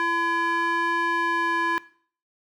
square tone with band-pass filter, 337.4 Hz, E4, 40 cents sharp, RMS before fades -24 dBFS, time 0-1.78 s, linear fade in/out 0 ms, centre 1400 Hz, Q 9.7, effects noise-tail reverb RT60 0.5 s tail -19 dB re dry

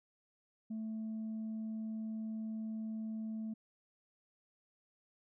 sine tone, 220 Hz, A3, in tune, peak -36 dBFS, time 0.7-3.54 s, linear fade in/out 10 ms, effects tanh soft clip ceiling -36 dBFS

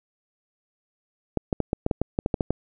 clicks, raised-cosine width 2 ms, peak -9 dBFS, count 12, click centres 1.373 / 1.528 / 1.603 / 1.731 / 1.864 / 1.912 / 2.016 / 2.189 / 2.261 / 2.342 / 2.408 / 2.506 s, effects none

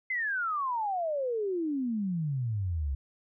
sine exponential sweep, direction down, 2093 to 65.41 Hz, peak -28 dBFS, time 0.1-2.95 s, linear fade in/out 5 ms, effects none

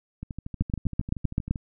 two click trains, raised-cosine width 5 ms, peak -11 / -22 dBFS, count 8 / 18, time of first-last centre 0.61-1.51 / 0.23-1.558 s, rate 7.78 / 12.8 Hz, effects none

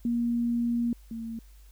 sine tone pair in turn, 236.6 / 227.4 Hz, A#3 / A#3, +26 / -43 cents, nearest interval minor second, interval 69 cents, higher first, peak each -24 / -33 dBFS, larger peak first, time 0.05-0.93 / 1.11-1.39 s, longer first, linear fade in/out 2 ms, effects added 50 Hz sine -49 dBFS peak until 1.71 s + white hiss -63 dBFS RMS until 1.71 s

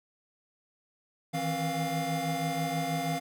square tone cluster, 157.6 / 163.8 / 268.2 / 701 Hz, D#3 / E3 / C4 / F5, +23 / -11 / +43 / +6 cents, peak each -37 / -36 / -37 / -33 dBFS, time 1.33-3.2 s, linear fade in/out 20 ms, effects none

